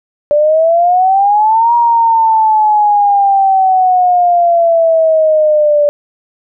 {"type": "exponential two-way sweep", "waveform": "sine", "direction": "up then down", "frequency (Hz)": [582, 951, 582], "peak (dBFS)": -6, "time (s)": [0.31, 5.89], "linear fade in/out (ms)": 0, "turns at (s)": 1.74, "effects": []}